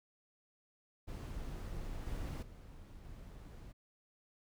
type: noise with level steps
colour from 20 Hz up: brown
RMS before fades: -43 / -40 / -53 / -51 dBFS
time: 1.07-3.73 s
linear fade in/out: 20 ms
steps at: 2.06 / 2.42 / 3.04 s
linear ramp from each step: 10 ms
effects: none